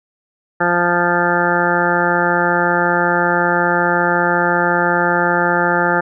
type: harmonic tone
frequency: 174.61 Hz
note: F3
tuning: in tune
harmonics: 1 / 2 / 3 / 4 / 5 / 7 / 8 / 9 / 10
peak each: -23 / -21 / -21 / -23 / -19 / -24 / -20 / -22 / -22 dBFS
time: 0.6-6.01 s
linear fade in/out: 10 ms
effects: none